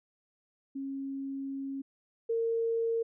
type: tone pair in turn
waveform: sine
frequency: 272.6 / 457.9 Hz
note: C#4 / A#4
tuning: -29 / -31 cents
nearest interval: major sixth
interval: 898 cents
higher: second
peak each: -34 / -27 dBFS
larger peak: second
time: 0.75-1.82 / 2.29-3.03 s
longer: first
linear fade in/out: 10 ms
effects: none